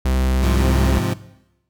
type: tone with pitch glide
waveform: 45% pulse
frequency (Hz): 64.7 to 66.83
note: C2 to C2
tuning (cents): -19 to +37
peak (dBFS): -16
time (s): 0.05-0.99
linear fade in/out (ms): 5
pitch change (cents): +56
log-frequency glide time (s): 0.34-0.81
type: chord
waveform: 25% pulse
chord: F minor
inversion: first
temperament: equal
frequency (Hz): 103.83 / 130.81 / 174.61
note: Ab2 / C3 / F3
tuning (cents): 0 / 0 / 0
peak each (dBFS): -20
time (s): 0.42-1.14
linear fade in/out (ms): 10
effects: noise-tail reverb RT60 0.9 s tail -17 dB re dry